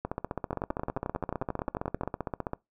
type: two click trains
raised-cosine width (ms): 1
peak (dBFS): -17 / -17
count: 39 / 18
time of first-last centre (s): 0.05-2.534 / 0.53-2.034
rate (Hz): 15.3 / 11.3
effects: noise-tail reverb RT60 0.2 s tail -23 dB re dry